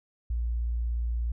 sine tone, 58.4 Hz, A#1, 4 cents sharp, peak -26 dBFS, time 0.3-1.32 s, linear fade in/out 5 ms, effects none

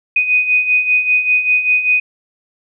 sine beating tone pair, 2489 / 2494.1 Hz, D#7 / D#7, 0 / +4 cents, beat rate 5.1 Hz, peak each -18 / -12 dBFS, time 0.16-2 s, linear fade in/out 5 ms, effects none

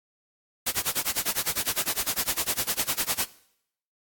white noise with tremolo, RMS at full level -24 dBFS, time 0.66-3.27 s, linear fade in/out 10 ms, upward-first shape sine, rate 9.9 Hz, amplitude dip 100%, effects noise-tail reverb RT60 0.7 s tail -19 dB re dry + AAC 64 kbps

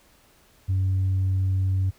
sine tone, 94.7 Hz, F#2, 41 cents sharp, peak -18 dBFS, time 0.68-1.91 s, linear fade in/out 20 ms, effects tanh soft clip ceiling -18 dBFS + pink hiss -58 dBFS RMS until 1.98 s

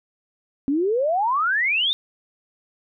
sine exponential sweep, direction up, 265.6 to 3729 Hz, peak -18 dBFS, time 0.68-1.93 s, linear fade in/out 0 ms, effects none

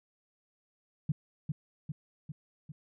sine tone with echo, 151 Hz, D3, 48 cents sharp, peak -25 dBFS, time 1.09-1.12 s, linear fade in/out 5 ms, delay 400 ms, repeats 4, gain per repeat -4 dB, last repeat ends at 2.72 s, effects none

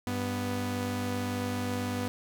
sawtooth tone pair together, 98.1 / 246.9 Hz, G2 / B3, +2 / 0 cents, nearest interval octave + major third, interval 1598 cents, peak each -30 / -28 dBFS, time 0.07-2.08 s, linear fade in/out 0 ms, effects none

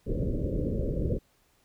pink low-pass noise, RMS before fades -29 dBFS, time 0.06-1.19 s, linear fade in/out 20 ms, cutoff 570 Hz, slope 96 dB/octave, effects pink hiss -67 dBFS RMS until 1.64 s

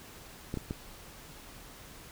clicks, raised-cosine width 3 ms, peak -21 dBFS, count 3, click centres 0.541 / 0.573 / 0.709 s, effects pink hiss -50 dBFS RMS until 2.11 s

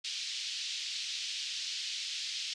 pink band-pass noise, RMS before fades -38 dBFS, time 0.04-2.54 s, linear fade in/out 10 ms, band 3000 to 5500 Hz, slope 24 dB/octave, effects resampled to 22050 Hz

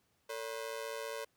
sawtooth ring-modulated tone, 510 Hz, C5, 44 cents flat, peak -32 dBFS, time 0.29-1.25 s, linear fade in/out 10 ms, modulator 57.4 Hz, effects pink hiss -75 dBFS RMS until 1.36 s + high-pass 80 Hz 12 dB/octave

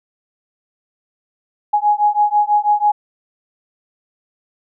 sine beating tone pair, 830.6 / 836.7 Hz, G#5 / G#5, 0 / +13 cents, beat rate 6.1 Hz, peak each -15 dBFS, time 1.73-2.92 s, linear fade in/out 10 ms, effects none

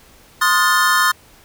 square chord, F dominant seventh, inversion second, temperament equal with one note detuned, 1046.5 / 1244.5 / 1433.7 / 1760 Hz, C6 / Eb6 / F6 / A6, 0 / 0 / +45 / 0 cents, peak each -19 dBFS, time 0.41-1.12 s, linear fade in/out 10 ms, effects pink hiss -48 dBFS RMS until 1.44 s

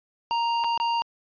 square tone with dropouts, 932.3 Hz, A#5, in tune, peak -23 dBFS, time 0.31-1.02 s, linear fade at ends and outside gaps 0 ms, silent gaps 0.639-0.644 / 0.776-0.8 s, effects resampled to 11025 Hz

